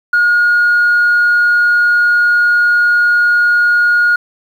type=tone; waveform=sine; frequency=1435 Hz; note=F6; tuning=47 cents sharp; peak=-6 dBFS; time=0.13-4.16 s; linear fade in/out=5 ms; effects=tanh soft clip ceiling -5 dBFS + 7-bit